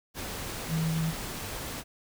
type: tone in noise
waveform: sine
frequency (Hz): 161.3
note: E3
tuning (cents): -37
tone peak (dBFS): -26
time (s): 0.68-1.14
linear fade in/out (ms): 50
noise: pink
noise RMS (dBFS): -37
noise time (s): 0.14-1.84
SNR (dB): +8
effects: none